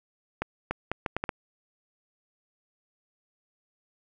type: accelerating click train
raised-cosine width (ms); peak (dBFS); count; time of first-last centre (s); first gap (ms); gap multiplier
0.5; -13; 7; 0.42-1.292; 290; 0.71
effects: none